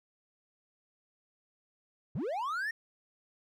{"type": "linear sweep", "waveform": "triangle", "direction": "up", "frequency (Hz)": [98, 1864.7], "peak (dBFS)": -30, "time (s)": [2.15, 2.71], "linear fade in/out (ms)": 5, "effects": []}